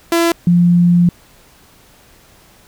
sawtooth / sine tone pair in turn, 336.9 / 174.39 Hz, E4 / F3, +38 / -2 cents, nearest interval major seventh, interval 1140 cents, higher first, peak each -7 dBFS, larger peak neither, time 0.12-0.32 / 0.47-1.09 s, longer second, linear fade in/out 2 ms, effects pink hiss -47 dBFS RMS until 2.67 s

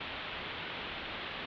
white low-pass noise, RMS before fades -41 dBFS, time 0-1.46 s, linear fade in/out 10 ms, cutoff 3600 Hz, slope 48 dB/octave, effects none

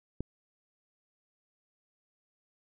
click, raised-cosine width 3 ms, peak -21 dBFS, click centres 0.206 s, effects none

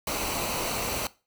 pink noise with comb filter, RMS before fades -30 dBFS, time 0.07-1.07 s, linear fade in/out 2 ms, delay 0.58 ms, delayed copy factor -0.55, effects noise-tail reverb RT60 0.3 s tail -19 dB re dry

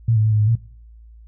sine tone with pitch steps, 114.6 / 108.1 / 109.3 / 107 / 106.1 / 114.8 Hz, A#2 / A2 / A2 / A2 / G#2 / A#2, -29 / -30 / -11 / -48 / +38 / -26 cents, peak -13 dBFS, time 0.08-0.554 s, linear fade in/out 5 ms, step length 79 ms, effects noise-tail reverb RT60 0.5 s tail -19 dB re dry + added 56 Hz sine -41 dBFS peak until 1.27 s

